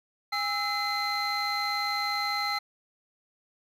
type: tone cluster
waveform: triangle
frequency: 815 / 1311 / 2052 / 4126 Hz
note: G#5 / E6 / C7 / C8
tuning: -33 / -10 / -34 / -25 cents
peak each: -30 dBFS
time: 0.32-2.59 s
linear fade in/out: 10 ms
effects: tanh soft clip ceiling -20 dBFS